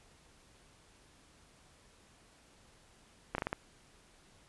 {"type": "slowing click train", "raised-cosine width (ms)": 0.5, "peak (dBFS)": -18, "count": 5, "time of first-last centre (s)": [3.35, 3.529], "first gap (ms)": 32, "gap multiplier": 1.23, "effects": ["pink hiss -63 dBFS RMS until 4.48 s", "resampled to 24000 Hz"]}